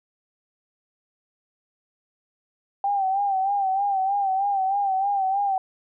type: tone with vibrato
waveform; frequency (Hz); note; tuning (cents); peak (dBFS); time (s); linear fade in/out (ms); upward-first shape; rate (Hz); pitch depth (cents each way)
sine; 784; G5; 0; -20; 2.84-5.58; 2; sine; 3.2; 63
effects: none